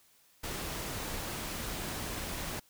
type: noise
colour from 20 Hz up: pink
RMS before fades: -38 dBFS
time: 0.43-2.6 s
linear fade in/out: 10 ms
effects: white hiss -65 dBFS RMS until 2.69 s